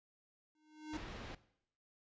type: tone with exponential growth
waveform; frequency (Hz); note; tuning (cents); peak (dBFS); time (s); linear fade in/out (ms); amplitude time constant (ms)
square; 307.2; D#4; -22; -39; 0.55-0.97; 2; 91
type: low-pass noise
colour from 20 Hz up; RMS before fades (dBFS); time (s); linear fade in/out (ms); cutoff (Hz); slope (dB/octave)
pink; -48; 0.93-1.35; 5; 3600; 12
effects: noise-tail reverb RT60 0.7 s tail -18 dB re dry + resampled to 16000 Hz